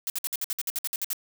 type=noise bursts; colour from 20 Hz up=blue; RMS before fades=-29 dBFS; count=13; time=0.07-1.131 s; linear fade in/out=0 ms; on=29 ms; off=57 ms; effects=none